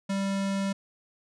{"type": "tone", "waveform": "square", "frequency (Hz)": 196, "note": "G3", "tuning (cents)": 0, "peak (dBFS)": -27, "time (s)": [0.09, 0.73], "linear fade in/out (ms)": 10, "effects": ["resampled to 22050 Hz"]}